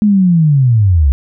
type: linear sweep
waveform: sine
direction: down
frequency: 214.5 to 63.2 Hz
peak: -6 dBFS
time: 0.02-1.12 s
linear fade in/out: 0 ms
effects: none